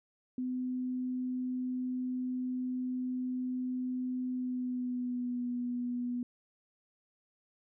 sine tone with pitch glide, 253.2 to 244.6 Hz, B3 to B3, +43 to -16 cents, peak -32 dBFS, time 0.38-6.23 s, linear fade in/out 2 ms, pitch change -59 cents, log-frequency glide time 4.3-5.46 s, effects none

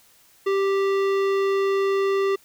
sine tone with tanh clipping, 392 Hz, G4, in tune, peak -21 dBFS, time 0.46-2.36 s, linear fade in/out 10 ms, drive 17 dB, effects white hiss -56 dBFS RMS until 2.44 s

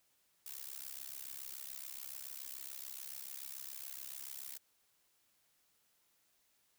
blue noise with amplitude modulation, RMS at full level -43 dBFS, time 0.46-4.58 s, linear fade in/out 5 ms, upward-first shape sine, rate 67 Hz, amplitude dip 100%, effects white hiss -75 dBFS RMS until 6.78 s

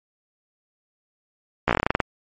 slowing click train, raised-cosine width 0.5 ms, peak -3 dBFS, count 12, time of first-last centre 1.68-2.003 s, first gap 14 ms, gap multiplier 1.14, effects MP3 48 kbps

